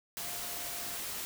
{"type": "tone in noise", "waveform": "sine", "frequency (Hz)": 698, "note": "F5", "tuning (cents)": -1, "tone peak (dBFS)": -50, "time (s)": [0.2, 0.97], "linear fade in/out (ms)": 0, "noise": "white", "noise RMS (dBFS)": -39, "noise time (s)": [0.17, 1.25], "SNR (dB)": -14, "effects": []}